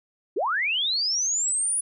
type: linear sweep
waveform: sine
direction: up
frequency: 303.6 to 9956 Hz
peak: -22 dBFS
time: 0.36-1.81 s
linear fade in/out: 10 ms
effects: none